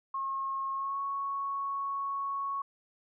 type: tone with pitch glide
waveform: sine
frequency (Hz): 1082 to 1107.3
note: C#6 to C#6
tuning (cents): -42 to -2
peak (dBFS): -31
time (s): 0.14-2.62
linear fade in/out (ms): 5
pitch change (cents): +40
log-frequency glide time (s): 0.74-0.99
effects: none